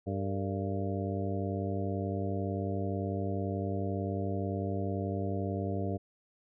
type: harmonic tone with a mistuned harmonic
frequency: 98 Hz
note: G2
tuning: in tune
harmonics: 1 / 2 / 3 / 4 / 5 / 6 / 7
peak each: -34 / -37 / -39 / -40 / -41 / -42 / -42 dBFS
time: 0.06-5.98 s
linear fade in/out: 20 ms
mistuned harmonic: 5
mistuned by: -97 cents
effects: none